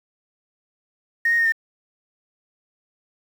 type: tone with pitch steps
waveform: sine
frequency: 1854 / 1865 / 1844 / 1809 Hz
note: A#6 / A#6 / A#6 / A6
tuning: -10 / 0 / -19 / +48 cents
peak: -15 dBFS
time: 1.25-1.522 s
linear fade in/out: 5 ms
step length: 68 ms
effects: tanh soft clip ceiling -11 dBFS + 7-bit